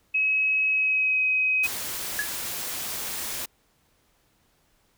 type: tone with pitch glide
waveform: sine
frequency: 2559 to 2528 Hz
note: D#7 to D#7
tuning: +48 to +27 cents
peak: -20 dBFS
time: 0.14-1.67 s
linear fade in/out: 10 ms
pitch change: -21 cents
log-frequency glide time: 0.69-1.23 s
type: noise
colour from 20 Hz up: white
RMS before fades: -32 dBFS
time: 1.63-3.46 s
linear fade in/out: 10 ms
type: tone with exponential decay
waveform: sine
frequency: 1689 Hz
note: G#6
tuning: 29 cents sharp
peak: -21 dBFS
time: 2.19-2.33 s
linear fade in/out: 1 ms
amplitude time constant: 30 ms
effects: pink hiss -66 dBFS RMS until 4.97 s